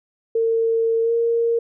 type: tone with pitch glide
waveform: sine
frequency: 454.7 to 464.3 Hz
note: A#4 to A#4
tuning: -43 to -7 cents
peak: -16 dBFS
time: 0.35-1.59 s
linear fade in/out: 5 ms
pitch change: +36 cents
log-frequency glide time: 1.02-1.12 s
effects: none